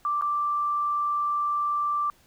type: tone with dropouts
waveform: sine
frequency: 1174.7 Hz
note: D6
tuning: in tune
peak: -23 dBFS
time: 0.05-2.1 s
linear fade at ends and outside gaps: 1 ms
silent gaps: 0.212-0.222 s
effects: pink hiss -60 dBFS RMS until 2.26 s